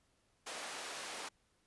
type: band-pass noise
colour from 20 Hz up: pink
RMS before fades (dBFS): -45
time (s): 0.46-1.29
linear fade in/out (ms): 10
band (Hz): 560 to 10000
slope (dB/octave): 12
effects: pink hiss -75 dBFS RMS until 1.66 s + resampled to 24000 Hz